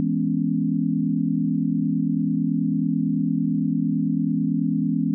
sine chord, C# minor seventh, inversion first, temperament equal with one note detuned, 164.81 / 207.7 / 248.2 / 277.2 Hz, E3 / G#3 / B3 / C#4, 0 / 0 / +9 / 0 cents, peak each -25 dBFS, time 0-5.14 s, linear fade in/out 0 ms, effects none

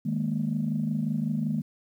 sine chord, D# suspended fourth, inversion none, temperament equal, 155.56 / 207.7 / 233.1 Hz, D#3 / G#3 / A#3, 0 / 0 / 0 cents, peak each -29 dBFS, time 0.05-1.62 s, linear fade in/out 10 ms, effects tanh soft clip ceiling -17 dBFS + 10-bit

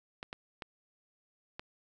clicks, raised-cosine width 0.3 ms, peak -24 dBFS, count 4, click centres 0.229 / 0.329 / 0.622 / 1.595 s, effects none

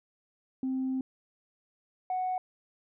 sine tone pair in turn, 261.6 / 739.9 Hz, C4 / F#5, 0 / 0 cents, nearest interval octave + tritone, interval 1800 cents, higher second, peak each -27 dBFS, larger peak neither, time 0.63-1.01 / 2.1-2.38 s, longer first, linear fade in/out 2 ms, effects tanh soft clip ceiling -25 dBFS

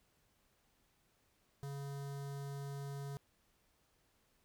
square tone with notch filter, 140 Hz, C#3, 18 cents sharp, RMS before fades -44 dBFS, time 1.63-3.17 s, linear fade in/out 0 ms, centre 2500 Hz, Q 1.3, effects pink hiss -75 dBFS RMS until 4.44 s

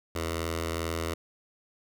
10% pulse tone with notch filter, 82.41 Hz, E2, in tune, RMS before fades -32 dBFS, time 0.15-1.14 s, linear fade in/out 5 ms, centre 190 Hz, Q 0.78, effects none

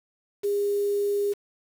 sine tone with quantisation, 406.4 Hz, G#4, 38 cents flat, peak -22 dBFS, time 0.43-1.34 s, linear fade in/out 20 ms, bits 7, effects none

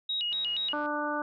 sine tone with vibrato, 3309 Hz, G#7, 7 cents flat, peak -28 dBFS, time 0.09-0.73 s, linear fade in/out 5 ms, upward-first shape square, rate 4.2 Hz, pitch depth 240 cents each way
click train, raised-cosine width 0.3 ms, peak -36 dBFS, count 69, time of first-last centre 0.32-0.86 s, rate 126 Hz
harmonic tone, 296.2 Hz, D4, 15 cents sharp, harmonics 1 / 2 / 3 / 4 / 5, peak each -35 / -35 / -35 / -35 / -35 dBFS, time 0.73-1.22 s, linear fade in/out 2 ms
effects none

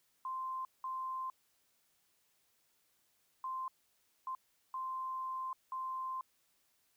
sine tone bursts at uneven times, 1043 Hz, C6, 6 cents flat, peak -37 dBFS, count 6, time 0.25-0.65 / 0.84-1.3 / 3.44-3.68 / 4.27-4.35 / 4.74-5.53 / 5.72-6.21 s, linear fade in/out 2 ms, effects white hiss -75 dBFS RMS until 6.96 s

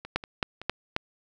two click trains, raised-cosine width 0.3 ms, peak -9 / -23 dBFS, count 4 / 4, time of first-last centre 0.16-0.964 / 0.05-0.616 s, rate 3.73 / 5.3 Hz, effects none

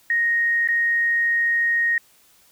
sine tone with dropouts, 1867 Hz, A#6, 2 cents sharp, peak -17 dBFS, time 0.1-1.98 s, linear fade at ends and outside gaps 2 ms, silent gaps 0.676-0.686 s, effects white hiss -56 dBFS RMS until 2.51 s

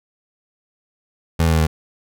25% pulse tone with pitch steps, 82.41 / 81.18 / 79.97 / 78.78 Hz, E2 / E2 / D#2 / D#2, 0 / -26 / +48 / +22 cents, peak -10 dBFS, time 1.39-1.67 s, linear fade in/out 10 ms, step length 70 ms, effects none

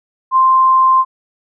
sine tone, 1046.5 Hz, C6, in tune, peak -7 dBFS, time 0.31-1.05 s, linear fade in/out 50 ms, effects none

